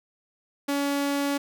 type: tone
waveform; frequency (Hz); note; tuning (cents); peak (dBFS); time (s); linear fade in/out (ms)
sawtooth; 282.6; C#4; +34; -20; 0.68-1.38; 10
effects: none